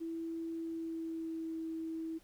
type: tone with pitch glide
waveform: sine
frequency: 329.3 to 324 Hz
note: E4 to E4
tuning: -2 to -30 cents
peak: -37 dBFS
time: 0-2.19 s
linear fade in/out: 20 ms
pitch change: -28 cents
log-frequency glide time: 0.53-1.57 s
effects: pink hiss -66 dBFS RMS until 2.23 s